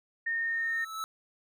sine tone, 1834 Hz, A#6, 29 cents flat, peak -28 dBFS, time 0.26-0.85 s, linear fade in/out 10 ms
square tone with exponential growth, 1308 Hz, E6, 14 cents flat, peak -32 dBFS, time 0.35-1.04 s, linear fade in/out 0 ms, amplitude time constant 150 ms
effects none

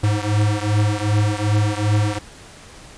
square beating tone pair, 103.83 / 106.43 Hz, G#2 / G#2, 0 / +43 cents, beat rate 2.6 Hz, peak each -19 / -21 dBFS, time 0.03-2.19 s, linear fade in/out 10 ms, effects pink hiss -42 dBFS RMS until 2.97 s + resampled to 22050 Hz

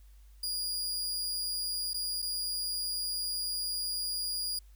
sawtooth tone with dropouts, 4858 Hz, D#8, 42 cents flat, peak -29 dBFS, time 0.43-4.59 s, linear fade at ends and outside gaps 5 ms, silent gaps 1.934-1.942 / 2.22-2.224 s, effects added 50 Hz sine -52 dBFS peak until 4.75 s + white hiss -69 dBFS RMS until 4.75 s

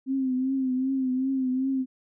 sine tone with vibrato, 261.6 Hz, C4, in tune, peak -23 dBFS, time 0.06-1.86 s, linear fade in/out 50 ms, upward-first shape triangle, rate 2.6 Hz, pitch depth 61 cents each way, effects none

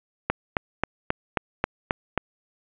click train, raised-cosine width 0.5 ms, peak -6 dBFS, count 8, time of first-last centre 0.3-2.177 s, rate 3.73 Hz, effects resampled to 8000 Hz + 8-bit

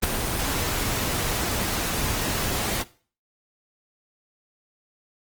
pink noise with ADSR envelope, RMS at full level -18 dBFS, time 0.02-2.84 s, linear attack 19 ms, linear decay 8 ms, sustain -8 dB, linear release 27 ms, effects noise-tail reverb RT60 0.4 s tail -18 dB re dry + Opus 24 kbps

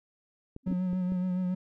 clicks, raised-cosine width 3 ms, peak -28 dBFS, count 5, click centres 0.564 / 0.676 / 0.713 / 0.931 / 1.121 s
sine tone with exponential growth, 261.6 Hz, C4, in tune, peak -26 dBFS, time 0.63-0.73 s, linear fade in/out 5 ms, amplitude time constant 20 ms
triangle tone with vibrato, 182.7 Hz, F#3, 22 cents flat, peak -25 dBFS, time 0.66-1.55 s, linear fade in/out 10 ms, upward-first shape sine, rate 7.1 Hz, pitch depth 29 cents each way
effects none

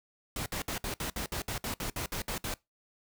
pink noise bursts, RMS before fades -35 dBFS, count 14, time 0.36-2.54 s, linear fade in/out 2 ms, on 100 ms, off 60 ms, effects noise-tail reverb RT60 0.2 s tail -22 dB re dry

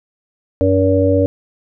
harmonic tone, 95 Hz, F#2, 46 cents sharp, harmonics 1 / 3 / 5 / 6, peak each -16 / -16 / -16 / -16 dBFS, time 0.61-1.26 s, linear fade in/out 0 ms, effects none

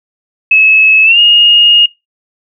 sine tone with pitch glide, 2587 to 2854 Hz, E7 to F7, -33 to +37 cents, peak -3 dBFS, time 0.51-1.86 s, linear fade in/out 5 ms, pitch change +170 cents, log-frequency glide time 1.04-1.19 s, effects noise-tail reverb RT60 0.2 s tail -18 dB re dry

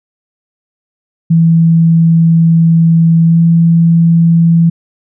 sine tone with pitch glide, 165 to 166.92 Hz, E3 to E3, +2 to +22 cents, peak -4 dBFS, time 1.3-4.7 s, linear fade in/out 10 ms, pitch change +20 cents, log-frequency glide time 3.24-3.4 s, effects none

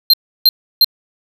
square tone bursts, 4173 Hz, C8, 5 cents flat, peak -6 dBFS, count 3, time 0.1-0.845 s, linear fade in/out 2 ms, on 35 ms, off 320 ms, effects none

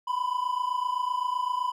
triangle tone pair together, 987.8 / 1015.6 Hz, B5 / B5, 0 / +48 cents, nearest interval unison, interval 48 cents, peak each -26 / -28 dBFS, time 0.07-1.72 s, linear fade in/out 10 ms, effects none

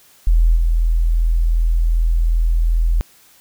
sine tone with level steps, 41.31 Hz, E1, 4 cents sharp, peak -9 / -12 dBFS, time 0.27-3.01 s, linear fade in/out 0 ms, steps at 0.55 s, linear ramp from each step 20 ms, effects white hiss -50 dBFS RMS until 3.4 s

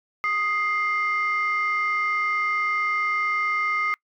sine tone pair together, 1244.5 / 2100 Hz, D#6 / C7, 0 / +6 cents, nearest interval major sixth, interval 906 cents, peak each -23 dBFS, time 0.24-3.94 s, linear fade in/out 0 ms, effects noise-tail reverb RT60 0.1 s tail -26 dB re dry + tanh soft clip ceiling -16 dBFS

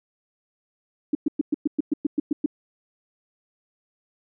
sine tone bursts, 295.7 Hz, D4, 12 cents sharp, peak -17 dBFS, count 11, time 1.13-2.461 s, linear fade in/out 5 ms, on 21 ms, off 110 ms, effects none

